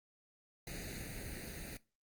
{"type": "noise with comb filter", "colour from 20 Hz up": "pink", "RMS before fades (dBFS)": -45, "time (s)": [0.67, 1.77], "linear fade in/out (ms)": 2, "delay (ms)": 0.46, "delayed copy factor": 0.85, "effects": ["noise-tail reverb RT60 0.3 s tail -21 dB re dry", "Opus 48 kbps"]}